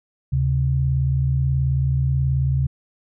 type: tone pair together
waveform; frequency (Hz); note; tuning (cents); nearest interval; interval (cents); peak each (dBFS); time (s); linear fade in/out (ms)
sine; 74.9 / 133.46; D2 / C3; +35 / +35; minor seventh; 1000; -22 / -18; 0.32-2.67; 10
effects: none